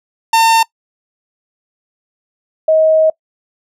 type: tone pair in turn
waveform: 45% pulse / sine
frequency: 905 / 632.6 Hz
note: A5 / D#5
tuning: +48 / +29 cents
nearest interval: tritone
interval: 619 cents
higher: first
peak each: -7 dBFS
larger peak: neither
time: 0.33-0.63 / 2.68-3.1 s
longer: second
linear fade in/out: 5 ms
effects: noise-tail reverb RT60 0.1 s tail -23 dB re dry + low-pass 12000 Hz 12 dB/octave